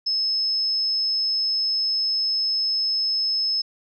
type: tone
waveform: sine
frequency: 5200 Hz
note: E8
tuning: 24 cents flat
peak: -20 dBFS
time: 0.06-3.62 s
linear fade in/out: 10 ms
effects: none